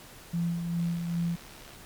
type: tone with tremolo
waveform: sine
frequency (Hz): 170.4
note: F3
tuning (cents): -42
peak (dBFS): -25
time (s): 0.33-1.36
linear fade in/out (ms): 10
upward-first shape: sine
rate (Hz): 2.5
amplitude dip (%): 45
type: click train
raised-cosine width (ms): 0.2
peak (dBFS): -33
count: 68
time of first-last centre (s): 0.8-1.749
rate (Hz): 70.6
effects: pink hiss -49 dBFS RMS until 1.85 s + MP3 96 kbps